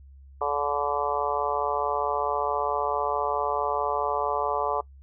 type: harmonic tone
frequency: 144.6 Hz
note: D3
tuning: 27 cents flat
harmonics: 3 / 4 / 5 / 6 / 7 / 8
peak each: -31 / -31 / -31 / -31 / -31 / -31 dBFS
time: 0.41-4.81 s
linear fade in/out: 5 ms
effects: noise-tail reverb RT60 0.1 s tail -22 dB re dry + added 68 Hz sine -46 dBFS peak until 5.02 s